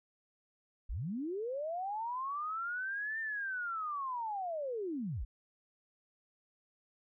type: linear two-way sweep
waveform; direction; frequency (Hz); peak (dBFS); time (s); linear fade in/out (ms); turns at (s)
sine; up then down; 31.38 to 1808 to 31.38; -35; 0.89-5.25; 10; 3.2
effects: none